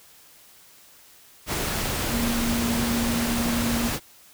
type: tone in noise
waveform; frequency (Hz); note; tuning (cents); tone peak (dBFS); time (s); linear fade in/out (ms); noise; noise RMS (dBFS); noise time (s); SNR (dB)
sine; 234.9; A#3; +13; -24; 2.08-3.92; 50; pink; -27; 1.46-4; 0
effects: white hiss -52 dBFS RMS until 4.33 s